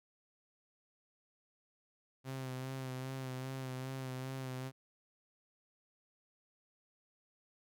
sawtooth tone with vibrato, 130.81 Hz, C3, in tune, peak -36 dBFS, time 2.24-4.72 s, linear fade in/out 50 ms, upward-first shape sine, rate 2.5 Hz, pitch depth 32 cents each way, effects none

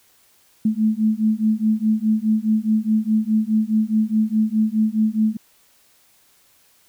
sine beating tone pair, 215 / 219.8 Hz, A3 / A3, -40 / -2 cents, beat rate 4.8 Hz, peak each -19 dBFS, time 0.65-5.37 s, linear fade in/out 5 ms, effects white hiss -57 dBFS RMS until 6.88 s

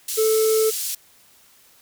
white band-pass noise, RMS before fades -27 dBFS, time 0.08-0.95 s, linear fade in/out 5 ms, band 4500 to 14000 Hz, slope 12 dB/octave
triangle tone, 438.7 Hz, A4, 5 cents flat, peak -14 dBFS, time 0.17-0.71 s, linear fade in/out 20 ms
effects white hiss -54 dBFS RMS until 1.81 s

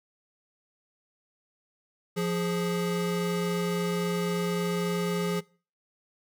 square tone pair together, 174.61 / 415.3 Hz, F3 / G#4, 0 / 0 cents, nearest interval octave + minor third, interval 1500 cents, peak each -29 / -31 dBFS, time 2.16-5.41 s, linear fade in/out 20 ms, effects noise-tail reverb RT60 0.4 s tail -23 dB re dry

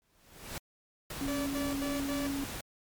pink noise with exponential growth, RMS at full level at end -37 dBFS, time 0.02-0.58 s, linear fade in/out 0 ms, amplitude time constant 120 ms
pink noise, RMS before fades -40 dBFS, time 1.1-2.61 s, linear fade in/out 5 ms
sine tone, 277.2 Hz, C#4, in tune, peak -32 dBFS, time 1.21-2.44 s, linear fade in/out 0 ms
sawtooth tone bursts, 577 Hz, D5, 31 cents flat, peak -33 dBFS, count 4, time 1.28-2.267 s, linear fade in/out 0 ms, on 180 ms, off 89 ms
effects MP3 96 kbps

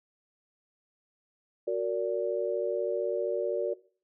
sine chord, Gb augmented, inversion none, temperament just, 370 / 462.5 / 578.1 Hz, Gb4 / Bb4 / D5, 0 / -14 / -27 cents, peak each -31 dBFS, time 1.67-3.74 s, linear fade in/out 10 ms, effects noise-tail reverb RT60 0.4 s tail -18 dB re dry

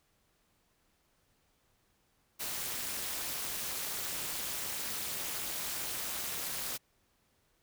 white noise with amplitude modulation, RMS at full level -34 dBFS, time 2.39-6.78 s, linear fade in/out 20 ms, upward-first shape sine, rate 273 Hz, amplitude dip 80%, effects pink hiss -73 dBFS RMS until 7.62 s

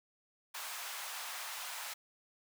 pink high-pass noise, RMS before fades -43 dBFS, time 0.54-1.94 s, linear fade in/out 10 ms, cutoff 810 Hz, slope 24 dB/octave, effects none

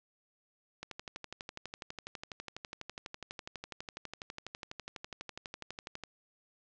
click train, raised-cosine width 0.2 ms, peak -24 dBFS, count 64, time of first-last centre 0.83-6.037 s, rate 12.1 Hz, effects low-pass 7000 Hz 12 dB/octave

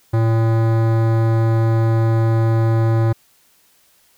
sine tone with hard clipping, 113.1 Hz, A2, 48 cents sharp, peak -15 dBFS, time 0.13-3.13 s, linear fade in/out 10 ms, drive 18 dB, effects white hiss -56 dBFS RMS until 4.17 s

